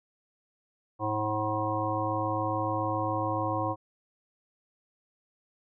harmonic tone, 107.1 Hz, A2, 46 cents flat, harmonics 1 / 3 / 5 / 7 / 9 / 10, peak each -34 / -34 / -34 / -34 / -34 / -34 dBFS, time 0.99-3.76 s, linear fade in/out 50 ms, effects none

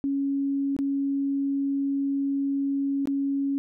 sine tone with dropouts, 277.2 Hz, C#4, in tune, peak -23 dBFS, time 0.04-3.58 s, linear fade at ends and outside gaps 0 ms, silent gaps 0.765-0.789 / 3.056-3.073 s, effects none

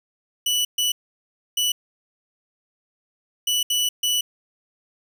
sawtooth tone bursts at uneven times, 2960 Hz, F#7, in tune, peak -16 dBFS, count 6, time 0.46-0.65 / 0.78-0.92 / 1.57-1.72 / 3.47-3.63 / 3.7-3.89 / 4.03-4.21 s, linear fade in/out 5 ms, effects none

